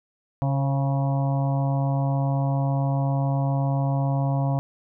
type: harmonic tone with a mistuned harmonic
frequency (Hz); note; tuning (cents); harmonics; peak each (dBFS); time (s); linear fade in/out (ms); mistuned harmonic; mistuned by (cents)
137.9; C#3; -9; 1 / 2 / 4 / 5 / 6 / 7 / 8; -21 / -31 / -34 / -32 / -38 / -36 / -44; 0.42-4.59; 0; 4; -25
effects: none